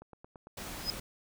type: click train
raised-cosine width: 1 ms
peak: -35 dBFS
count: 7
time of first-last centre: 0.02-0.696 s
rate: 8.88 Hz
type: noise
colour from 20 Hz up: pink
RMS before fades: -42 dBFS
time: 0.57-1 s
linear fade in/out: 5 ms
type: tone with exponential growth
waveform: sine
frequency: 5050 Hz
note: D#8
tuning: 25 cents sharp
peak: -25 dBFS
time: 0.8-0.9 s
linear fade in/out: 0 ms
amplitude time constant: 21 ms
effects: none